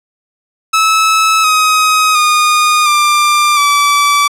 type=tone with pitch steps; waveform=sawtooth; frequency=1300 / 1262.3 / 1225.6 / 1190 / 1155.5 Hz; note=E6 / D#6 / D#6 / D6 / D6; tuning=-24 / +25 / -27 / +22 / -28 cents; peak=-4 dBFS; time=0.73-4.28 s; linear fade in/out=10 ms; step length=710 ms; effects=low-pass 11000 Hz 12 dB/octave